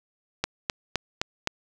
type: click train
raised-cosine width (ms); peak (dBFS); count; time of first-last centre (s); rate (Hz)
0.2; -7; 5; 0.44-1.474; 3.87
effects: none